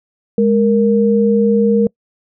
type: tone pair together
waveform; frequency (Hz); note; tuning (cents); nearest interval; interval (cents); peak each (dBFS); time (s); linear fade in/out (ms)
sine; 207.4 / 465.9; G#3 / A#4; -2 / -1; octave + major second; 1401; -12; 0.38-1.87; 2
effects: noise-tail reverb RT60 0.1 s tail -26 dB re dry